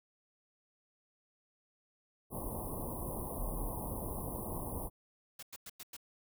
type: band-stop noise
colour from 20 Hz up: pink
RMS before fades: -40 dBFS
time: 2.3-4.9 s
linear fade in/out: 50 ms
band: 1100 to 9400 Hz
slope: 96 dB/octave
type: tone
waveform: sine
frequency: 39.77 Hz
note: D#1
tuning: 39 cents sharp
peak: -36 dBFS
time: 3.37-3.69 s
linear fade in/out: 20 ms
type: noise bursts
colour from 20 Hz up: white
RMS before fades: -47 dBFS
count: 5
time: 5.39-5.967 s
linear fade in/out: 5 ms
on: 37 ms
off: 98 ms
effects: none